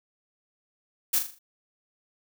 blue noise with echo, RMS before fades -23 dBFS, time 1.13-1.19 s, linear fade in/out 10 ms, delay 40 ms, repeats 5, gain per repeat -7 dB, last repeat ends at 1.39 s, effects none

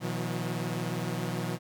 sawtooth tone cluster, 122.1 / 160.3 / 179.7 Hz, B2 / E3 / F3, -19 / -48 / +50 cents, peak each -31 dBFS, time 0-1.59 s, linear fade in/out 50 ms, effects none

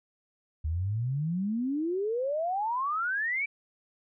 sine exponential sweep, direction up, 74.3 to 2342 Hz, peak -27 dBFS, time 0.64-3.46 s, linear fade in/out 10 ms, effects none

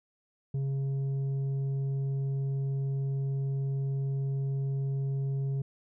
sine tone with tanh clipping, 136.7 Hz, C#3, 24 cents flat, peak -29 dBFS, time 0.54-5.62 s, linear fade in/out 5 ms, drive 5 dB, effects none

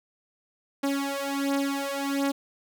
sawtooth beating tone pair, 277.2 / 278.6 Hz, C#4 / C#4, 0 / +9 cents, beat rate 1.4 Hz, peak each -25 dBFS, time 0.83-2.32 s, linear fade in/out 10 ms, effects none

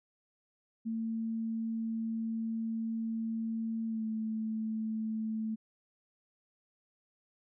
sine tone with pitch glide, 225.2 to 219.9 Hz, A3 to A3, +40 to -1 cents, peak -32 dBFS, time 0.85-5.56 s, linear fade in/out 20 ms, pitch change -41 cents, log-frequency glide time 3.87-4.04 s, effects none

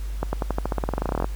accelerating click train, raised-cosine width 1 ms, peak -10 dBFS, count 21, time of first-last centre 0.23-1.244 s, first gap 100 ms, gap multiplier 0.92, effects added 50 Hz sine -27 dBFS peak until 1.35 s + pink hiss -47 dBFS RMS until 1.35 s

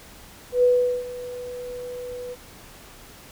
sine tone with ADSR envelope, 493.9 Hz, B4, in tune, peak -13 dBFS, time 0.52-2.36 s, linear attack 110 ms, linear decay 410 ms, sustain -18 dB, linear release 35 ms, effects pink hiss -46 dBFS RMS until 3.31 s

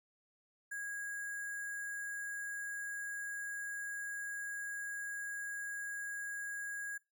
sine tone with sample-and-hold, 1645 Hz, G#6, 17 cents flat, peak -39 dBFS, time 0.71-6.98 s, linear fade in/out 10 ms, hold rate 8820 Hz, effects noise-tail reverb RT60 0.2 s tail -19 dB re dry

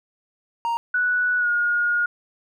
triangle tone, 932.3 Hz, A#5, in tune, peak -19 dBFS, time 0.65-0.77 s, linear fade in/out 0 ms
sine tone with pitch glide, 1476 to 1432.3 Hz, F#6 to F6, -5 to +43 cents, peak -18 dBFS, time 0.94-2.06 s, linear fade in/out 5 ms, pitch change -52 cents, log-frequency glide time 1.38-1.49 s
effects none

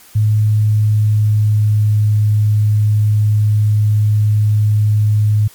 sine tone with pitch glide, 106.9 to 105.79 Hz, A2 to G#2, -49 to +32 cents, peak -9 dBFS, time 0.15-5.48 s, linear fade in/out 10 ms, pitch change -19 cents, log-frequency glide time 0.44-1.94 s, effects white hiss -43 dBFS RMS until 5.54 s + MP3 96 kbps

